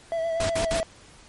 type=tone with vibrato; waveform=triangle; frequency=659.3 Hz; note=E5; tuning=in tune; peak=-22 dBFS; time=0.12-0.83 s; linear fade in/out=0 ms; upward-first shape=sine; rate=8.3 Hz; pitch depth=28 cents each way
type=noise bursts; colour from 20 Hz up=pink; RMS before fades=-28 dBFS; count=3; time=0.4-0.803 s; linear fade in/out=2 ms; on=95 ms; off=59 ms
effects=pink hiss -51 dBFS RMS until 1.28 s + MP3 48 kbps